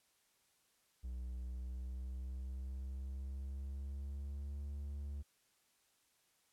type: tone with pitch glide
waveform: triangle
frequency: 62 to 71.22 Hz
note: B1 to C#2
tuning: +7 to +47 cents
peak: -39 dBFS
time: 1.03-5.23 s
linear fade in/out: 20 ms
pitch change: +240 cents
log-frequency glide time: 1.43-4.65 s
effects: white hiss -75 dBFS RMS until 6.52 s + low-pass 12000 Hz 12 dB/octave